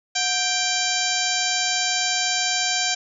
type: harmonic tone with a mistuned harmonic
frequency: 786 Hz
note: G5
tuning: 4 cents sharp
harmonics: 1 / 2 / 3 / 4 / 5 / 6 / 7 / 8 / 9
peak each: -29 / -29 / -29 / -29 / -29 / -29 / -29 / -29 / -29 dBFS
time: 0.15-2.95 s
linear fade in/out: 10 ms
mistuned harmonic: 1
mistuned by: -130 cents
effects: none